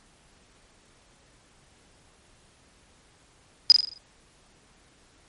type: tone with echo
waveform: sine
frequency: 4978 Hz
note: D#8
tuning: in tune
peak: -8 dBFS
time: 3.7-3.72 s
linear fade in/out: 0 ms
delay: 43 ms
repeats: 6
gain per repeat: -6 dB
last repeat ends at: 3.978 s
effects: pink hiss -59 dBFS RMS until 5.28 s + MP3 48 kbps